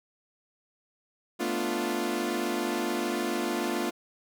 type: chord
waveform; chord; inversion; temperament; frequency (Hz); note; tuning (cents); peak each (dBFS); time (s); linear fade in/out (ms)
sawtooth; B half-diminished seventh; third; equal; 220 / 246.9 / 293.7 / 349.2; A3 / B3 / D4 / F4; 0 / 0 / 0 / 0; -31 / -30 / -31 / -27; 1.39-3.91; 20
effects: none